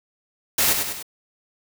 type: noise with echo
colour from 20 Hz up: white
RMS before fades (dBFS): -19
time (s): 0.58-0.73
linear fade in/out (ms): 5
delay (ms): 99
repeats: 3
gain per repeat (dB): -5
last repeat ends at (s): 1.027
effects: none